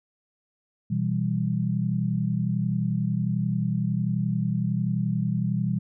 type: chord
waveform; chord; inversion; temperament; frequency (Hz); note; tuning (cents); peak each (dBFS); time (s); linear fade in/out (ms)
sine; E minor; second; equal; 123.47 / 164.81 / 196; B2 / E3 / G3; 0 / 0 / 0; -27; 0.9-5.79; 10
effects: none